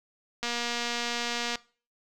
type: click train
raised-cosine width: 0.2 ms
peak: -14 dBFS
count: 269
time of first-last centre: 0.43-1.556 s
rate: 238 Hz
effects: noise-tail reverb RT60 0.4 s tail -21 dB re dry